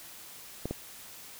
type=clicks; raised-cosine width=2 ms; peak=-19 dBFS; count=2; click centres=0.656 / 0.71 s; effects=white hiss -48 dBFS RMS until 1.39 s